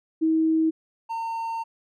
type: tone pair in turn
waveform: sine / triangle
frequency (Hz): 320 / 910.9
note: D#4 / A#5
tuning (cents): +49 / -40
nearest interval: octave + tritone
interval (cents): 1811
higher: second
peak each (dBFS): -18 / -25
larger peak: first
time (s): 0.21-0.71 / 1.09-1.64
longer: second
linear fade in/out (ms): 20
effects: none